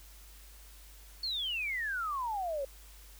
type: exponential sweep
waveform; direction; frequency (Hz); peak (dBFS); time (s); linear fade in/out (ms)
sine; down; 4435 to 531; -32; 1.23-2.65; 5
effects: added 50 Hz sine -52 dBFS peak until 3.19 s + white hiss -57 dBFS RMS until 3.19 s